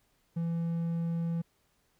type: tone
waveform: triangle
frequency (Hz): 167.5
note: E3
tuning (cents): +28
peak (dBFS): -27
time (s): 0.36-1.42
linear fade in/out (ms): 10
effects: pink hiss -72 dBFS RMS until 1.99 s